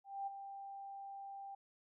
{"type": "tone with ADSR envelope", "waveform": "sine", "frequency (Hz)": 790, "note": "G5", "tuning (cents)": 13, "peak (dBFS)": -37, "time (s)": [0.04, 1.55], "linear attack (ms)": 230, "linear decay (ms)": 15, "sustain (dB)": -9, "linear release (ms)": 6, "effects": []}